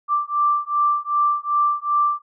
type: beating tone pair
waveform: sine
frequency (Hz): 1174.7 / 1177.3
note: D6 / D6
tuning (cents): 0 / +4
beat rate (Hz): 2.6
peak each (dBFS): -20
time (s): 0.08-2.22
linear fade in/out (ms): 50
effects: none